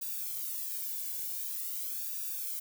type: noise with flanger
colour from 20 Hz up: violet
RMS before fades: -37 dBFS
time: 0.01-2.6 s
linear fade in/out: 10 ms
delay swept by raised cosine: 0.95 to 1.59 ms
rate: 0.46 Hz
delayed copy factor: -0.95
effects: none

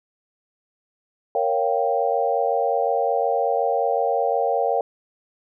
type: chord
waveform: sine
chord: G half-diminished seventh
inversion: first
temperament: equal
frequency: 466.2 / 554.4 / 698.5 / 784 Hz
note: Bb4 / Db5 / F5 / G5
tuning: 0 / 0 / 0 / 0 cents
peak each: -24 dBFS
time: 1.35-4.81 s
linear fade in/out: 2 ms
effects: none

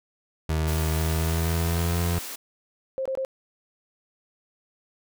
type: tone with pitch glide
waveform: 30% pulse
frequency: 78.7 to 85.82 Hz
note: D#2 to F2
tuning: +20 to -30 cents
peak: -20 dBFS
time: 0.49-2.19 s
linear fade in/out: 5 ms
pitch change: +150 cents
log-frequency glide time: 0.85-2.02 s
type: high-pass noise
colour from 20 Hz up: white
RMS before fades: -36 dBFS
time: 0.67-2.36 s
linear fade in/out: 10 ms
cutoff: 220 Hz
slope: 48 dB/octave
type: tone bursts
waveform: sine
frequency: 530 Hz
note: C5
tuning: 22 cents sharp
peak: -25 dBFS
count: 3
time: 2.98-3.249 s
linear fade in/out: 0 ms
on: 75 ms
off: 22 ms
effects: none

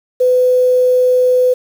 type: tone with quantisation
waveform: sine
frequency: 503 Hz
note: B4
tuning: 32 cents sharp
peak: -8 dBFS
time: 0.2-1.54 s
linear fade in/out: 10 ms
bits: 6
effects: none

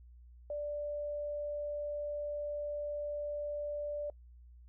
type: tone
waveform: sine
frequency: 587.3 Hz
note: D5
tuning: in tune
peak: -35 dBFS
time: 0.5-4.1 s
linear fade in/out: 2 ms
effects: noise-tail reverb RT60 0.1 s tail -24 dB re dry + added 60 Hz sine -53 dBFS peak until 4.68 s

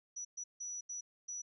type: tone bursts at uneven times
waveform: sine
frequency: 5890 Hz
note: F#8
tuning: 9 cents flat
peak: -40 dBFS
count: 5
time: 0.16-0.25 / 0.37-0.44 / 0.6-0.81 / 0.89-1.01 / 1.28-1.42 s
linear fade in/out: 10 ms
effects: none

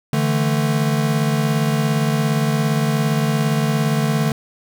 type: chord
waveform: square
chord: D suspended second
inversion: none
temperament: equal with one note detuned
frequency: 147.43 / 164.81 / 220 Hz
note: D3 / E3 / A3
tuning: +7 / 0 / 0 cents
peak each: -19 / -25 / -22 dBFS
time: 0.13-4.32 s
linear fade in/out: 2 ms
effects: none

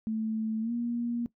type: tone with pitch glide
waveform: sine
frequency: 220 to 237.2 Hz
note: A3 to A#3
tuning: 0 to +30 cents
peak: -28 dBFS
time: 0.07-1.26 s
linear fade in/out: 0 ms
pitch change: +130 cents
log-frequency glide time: 0.61-0.72 s
effects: noise-tail reverb RT60 0.1 s tail -18 dB re dry

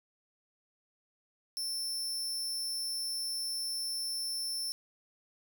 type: tone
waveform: sawtooth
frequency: 5360 Hz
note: E8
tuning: 28 cents sharp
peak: -31 dBFS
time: 1.57-4.72 s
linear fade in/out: 0 ms
effects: none

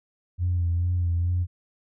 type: tone with vibrato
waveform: sine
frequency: 87.31 Hz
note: F2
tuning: in tune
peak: -20 dBFS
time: 0.38-1.47 s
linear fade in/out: 50 ms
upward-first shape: sine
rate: 2.3 Hz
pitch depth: 39 cents each way
effects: tanh soft clip ceiling -17 dBFS

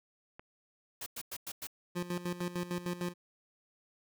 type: click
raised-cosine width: 0.5 ms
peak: -32 dBFS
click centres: 0.395 s
type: noise bursts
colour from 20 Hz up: white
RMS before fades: -41 dBFS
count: 5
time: 1.01-1.671 s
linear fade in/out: 5 ms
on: 53 ms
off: 99 ms
type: tone with tremolo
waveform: 25% pulse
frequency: 176.4 Hz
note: F3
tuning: 18 cents sharp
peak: -29 dBFS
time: 1.95-3.14 s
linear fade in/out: 20 ms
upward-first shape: square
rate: 6.6 Hz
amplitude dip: 75%
effects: none

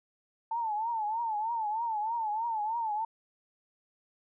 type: tone with vibrato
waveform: sine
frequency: 887 Hz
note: A5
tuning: 14 cents sharp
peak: -29 dBFS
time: 0.51-3.05 s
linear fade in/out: 5 ms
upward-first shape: triangle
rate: 3.2 Hz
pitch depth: 130 cents each way
effects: none

